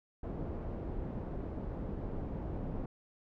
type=low-pass noise; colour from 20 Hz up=pink; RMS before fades=-39 dBFS; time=0.23-2.86 s; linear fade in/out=5 ms; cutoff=520 Hz; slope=12 dB/octave; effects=none